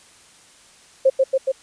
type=tone with echo; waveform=sine; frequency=531 Hz; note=C5; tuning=25 cents sharp; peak=-10 dBFS; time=1.05-1.1 s; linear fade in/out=10 ms; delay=140 ms; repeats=3; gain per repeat=-2 dB; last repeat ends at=1.52 s; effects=white hiss -50 dBFS RMS until 1.62 s + resampled to 22050 Hz